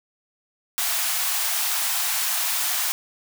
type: high-pass noise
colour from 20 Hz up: white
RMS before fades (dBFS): -24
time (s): 0.78-2.92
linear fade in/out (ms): 0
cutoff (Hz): 660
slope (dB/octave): 96
effects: none